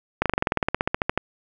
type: slowing click train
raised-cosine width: 0.5 ms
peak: -5 dBFS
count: 18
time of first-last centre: 0.22-1.176 s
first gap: 37 ms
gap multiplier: 1.05
effects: none